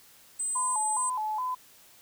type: tone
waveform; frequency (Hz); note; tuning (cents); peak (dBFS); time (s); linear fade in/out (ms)
sine; 8120; B8; +47; -28; 0.39-1.1; 10
type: tone with vibrato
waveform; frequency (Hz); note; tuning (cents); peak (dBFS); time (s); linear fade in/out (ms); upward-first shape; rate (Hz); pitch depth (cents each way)
sine; 932.3; A#5; 0; -28; 0.55-1.55; 10; square; 2.4; 140
effects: white hiss -56 dBFS RMS until 2.01 s